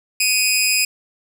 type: tone with amplitude modulation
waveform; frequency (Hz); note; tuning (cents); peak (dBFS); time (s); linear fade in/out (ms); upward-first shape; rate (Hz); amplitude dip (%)
15% pulse; 2500; D#7; +8; -5; 0.2-0.85; 5; sine; 212; 70
effects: none